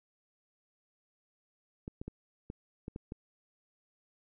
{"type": "clicks", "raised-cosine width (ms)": 3, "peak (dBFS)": -27, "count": 7, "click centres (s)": [1.879, 2.015, 2.08, 2.501, 2.881, 2.961, 3.121], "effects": []}